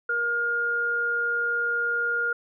sine tone pair together, 472.9 / 1417 Hz, A#4 / F6, +25 / +25 cents, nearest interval octave + perfect fifth, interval 1900 cents, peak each -33 / -23 dBFS, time 0.09-2.33 s, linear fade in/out 5 ms, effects none

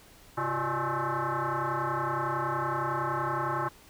sine tone with frequency modulation, 104.1 Hz, G#2, 5 cents sharp, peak -27 dBFS, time 0.37-3.69 s, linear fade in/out 10 ms, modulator 239 Hz, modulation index 5.7, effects pink hiss -55 dBFS RMS until 3.89 s

